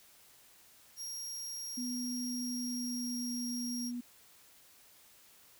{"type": "tone", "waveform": "sawtooth", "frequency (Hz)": 5610, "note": "F8", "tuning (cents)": 7, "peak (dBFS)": -37, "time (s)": [0.96, 3.92], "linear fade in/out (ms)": 50}
{"type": "tone with pitch glide", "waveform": "sine", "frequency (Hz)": [246.9, 242.9], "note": ["B3", "B3"], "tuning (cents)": [0, -29], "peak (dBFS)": -36, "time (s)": [1.77, 4.01], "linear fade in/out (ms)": 10, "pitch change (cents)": -29, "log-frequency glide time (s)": [2.29, 3.44]}
{"effects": ["white hiss -61 dBFS RMS until 5.59 s"]}